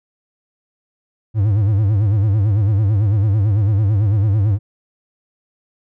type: tone with vibrato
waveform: triangle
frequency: 103.3 Hz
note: G#2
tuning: 9 cents flat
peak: -10 dBFS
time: 1.34-4.59 s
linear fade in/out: 50 ms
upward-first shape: sine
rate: 9 Hz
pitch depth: 130 cents each way
effects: none